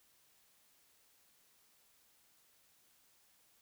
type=silence; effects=white hiss -70 dBFS RMS until 3.61 s